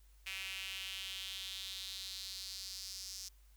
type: tone with high-pass filter sweep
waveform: sawtooth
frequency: 191.6 Hz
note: G3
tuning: 39 cents flat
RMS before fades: -45 dBFS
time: 0.26-3.29 s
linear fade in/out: 10 ms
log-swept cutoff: 2500 to 5500 Hz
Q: 3.7
effects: added 50 Hz sine -60 dBFS peak until 3.56 s + white hiss -72 dBFS RMS until 3.56 s